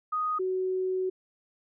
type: tone pair in turn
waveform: sine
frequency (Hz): 1244.5 / 373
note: D#6 / F#4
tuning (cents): 0 / +14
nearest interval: octave + major sixth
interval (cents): 2086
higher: first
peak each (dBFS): -26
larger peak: neither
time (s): 0.12-0.39 / 0.39-1.1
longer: second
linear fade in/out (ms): 10
effects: none